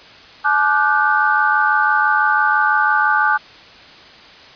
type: tone cluster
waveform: sine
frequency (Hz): 856 / 1181 / 1453 / 1539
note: A5 / D6 / F#6 / G6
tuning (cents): -48 / +9 / -32 / -32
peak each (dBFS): -18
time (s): 0.44-3.38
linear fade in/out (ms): 20
effects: white hiss -41 dBFS RMS until 4.55 s + resampled to 11025 Hz